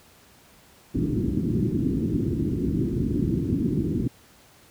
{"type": "low-pass noise", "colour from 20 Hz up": "white", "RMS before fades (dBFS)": -24, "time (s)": [0.94, 4.08], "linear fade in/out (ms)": 10, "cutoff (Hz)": 340, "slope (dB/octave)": 48, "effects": ["pink hiss -54 dBFS RMS until 4.7 s", "high-pass 60 Hz 12 dB/octave"]}